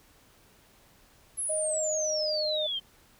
sine exponential sweep, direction down, 11175 to 3096 Hz, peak -29 dBFS, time 1.37-2.8 s, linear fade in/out 20 ms
sine tone with pitch glide, 622.3 to 613.7 Hz, D#5 to D#5, 0 to -24 cents, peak -29 dBFS, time 1.49-2.67 s, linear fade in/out 10 ms, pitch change -24 cents, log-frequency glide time 1.74-2.14 s
effects pink hiss -60 dBFS RMS until 3.19 s

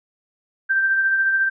sine tone with tremolo, 1568 Hz, G6, in tune, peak -14 dBFS, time 0.69-1.5 s, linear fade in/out 20 ms, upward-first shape triangle, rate 14 Hz, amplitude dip 40%, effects none

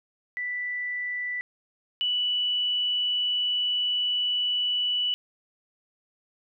sine tone pair in turn, 1975.5 / 2960 Hz, B6 / F#7, 0 / 0 cents, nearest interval perfect fifth, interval 700 cents, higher second, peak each -28 / -23 dBFS, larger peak second, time 0.37-1.41 / 2.01-5.14 s, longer second, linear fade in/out 0 ms, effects none

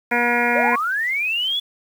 harmonic tone, 240 Hz, B3, 49 cents flat, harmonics 1 / 2 / 3 / 4 / 6 / 7 / 8 / 9 / 10, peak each -25 / -25 / -25 / -25 / -25 / -25 / -25 / -25 / -25 dBFS, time 0.11-0.76 s, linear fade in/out 10 ms
sine linear sweep, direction up, 509 to 3462 Hz, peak -19 dBFS, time 0.55-1.6 s, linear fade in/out 10 ms
effects 7-bit

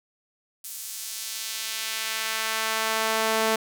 sawtooth tone with high-pass filter sweep, 221.3 Hz, A3, 10 cents sharp, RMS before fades -28 dBFS, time 0.64-3.56 s, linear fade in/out 5 ms, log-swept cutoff 9200 to 470 Hz, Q 0.78, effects none

